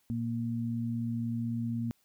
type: tone pair together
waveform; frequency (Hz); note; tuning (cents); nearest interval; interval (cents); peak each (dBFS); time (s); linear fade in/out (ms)
sine; 117.02 / 233.1; A#2 / A#3; +7 / 0; octave; 1193; -34 / -32; 0.1-1.91; 0
effects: white hiss -71 dBFS RMS until 2.04 s